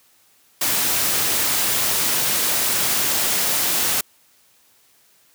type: noise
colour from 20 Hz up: white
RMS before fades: -20 dBFS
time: 0.61-4.01 s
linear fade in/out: 5 ms
effects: white hiss -57 dBFS RMS until 5.34 s + high-pass 80 Hz 12 dB/octave